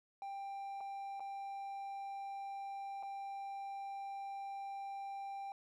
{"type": "tone with dropouts", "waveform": "triangle", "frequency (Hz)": 790, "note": "G5", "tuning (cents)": 13, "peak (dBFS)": -40, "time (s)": [0.22, 5.52], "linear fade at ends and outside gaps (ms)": 1, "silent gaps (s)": [[0.806, 0.809], [1.197, 1.204], [3.027, 3.032]], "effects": []}